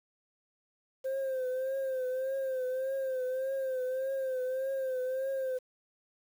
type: tone with vibrato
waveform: sine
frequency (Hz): 523.3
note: C5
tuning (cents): 0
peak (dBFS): -28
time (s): 1.04-5.59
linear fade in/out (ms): 20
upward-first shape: triangle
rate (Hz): 1.7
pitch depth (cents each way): 65
effects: tanh soft clip ceiling -29 dBFS + 9-bit